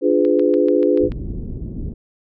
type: chord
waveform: sine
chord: D diminished seventh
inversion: none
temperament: equal with one note detuned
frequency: 293.7 / 349.2 / 415.3 / 504.6 Hz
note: D4 / F4 / Ab4 / Cb5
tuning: 0 / 0 / 0 / +37 cents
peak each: -18 dBFS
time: 0.01-1.1 s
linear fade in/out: 50 ms
type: click train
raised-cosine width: 0.3 ms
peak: -21 dBFS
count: 7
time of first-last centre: 0.25-1.12 s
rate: 6.9 Hz
type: low-pass noise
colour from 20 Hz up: pink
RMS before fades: -27 dBFS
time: 1-1.94 s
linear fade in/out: 10 ms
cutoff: 310 Hz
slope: 24 dB/octave
effects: none